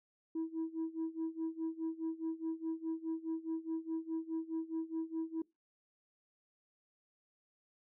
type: tone with tremolo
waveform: sine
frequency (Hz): 324.3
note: E4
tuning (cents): -28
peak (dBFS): -31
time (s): 0.35-5.42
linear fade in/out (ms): 5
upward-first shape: sine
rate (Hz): 4.8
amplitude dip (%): 90
effects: noise-tail reverb RT60 0.2 s tail -23 dB re dry + tanh soft clip ceiling -32 dBFS